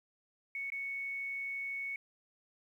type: tone with dropouts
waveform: sine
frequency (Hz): 2217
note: C#7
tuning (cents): 0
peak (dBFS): -36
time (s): 0.55-1.96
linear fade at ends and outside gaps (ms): 2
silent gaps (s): 0.702-0.72
effects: 11-bit